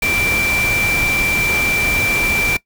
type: tone in noise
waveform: sine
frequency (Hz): 2349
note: D7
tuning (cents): 0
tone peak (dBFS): -16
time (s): 0.02-2.57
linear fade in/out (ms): 5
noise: pink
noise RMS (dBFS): -22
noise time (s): 0.02-2.57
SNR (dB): +3
effects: noise-tail reverb RT60 0.1 s tail -20 dB re dry